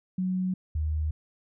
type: tone pair in turn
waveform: sine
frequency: 185 / 77.16 Hz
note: F#3 / D#2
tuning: 0 / -14 cents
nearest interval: octave + minor third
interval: 1514 cents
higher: first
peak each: -25 dBFS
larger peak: neither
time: 0.18-0.54 / 0.75-1.11 s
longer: neither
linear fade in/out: 5 ms
effects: none